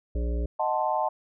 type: harmonic tone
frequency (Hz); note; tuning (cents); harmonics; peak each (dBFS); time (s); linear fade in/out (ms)
59.1; A#1; +24; 1 / 3 / 5 / 7 / 9 / 10; -25 / -40 / -39 / -39 / -43 / -44; 0.15-0.46; 5
type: chord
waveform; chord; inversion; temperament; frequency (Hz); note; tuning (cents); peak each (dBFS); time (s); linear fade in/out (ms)
sine; D# diminished seventh; none; equal; 622.3 / 740 / 880 / 1046.5; D#5 / F#5 / A5 / C6; 0 / 0 / 0 / 0; -29 / -29 / -27 / -32; 0.59-1.09; 10
effects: none